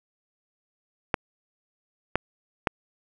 clicks, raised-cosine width 0.5 ms, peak -6 dBFS, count 3, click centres 1.142 / 2.156 / 2.672 s, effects none

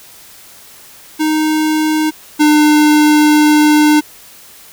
square tone pair in turn, 310 / 301.2 Hz, D#4 / D4, -6 / +44 cents, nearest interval unison, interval 50 cents, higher first, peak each -12 / -7 dBFS, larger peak second, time 1.19-2.11 / 2.39-4.01 s, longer second, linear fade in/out 20 ms, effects white hiss -39 dBFS RMS until 4.72 s

